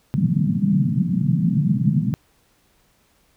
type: band-pass noise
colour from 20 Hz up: pink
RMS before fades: -19 dBFS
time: 0.14-2.14 s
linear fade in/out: 0 ms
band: 130 to 220 Hz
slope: 48 dB/octave
effects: pink hiss -61 dBFS RMS until 3.36 s